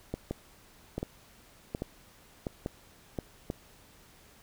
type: two click trains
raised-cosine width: 2 ms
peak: -19 / -19 dBFS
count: 5 / 5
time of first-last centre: 0.14-3.501 / 0.31-3.188 s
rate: 1.19 / 1.39 Hz
effects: pink hiss -58 dBFS RMS until 4.42 s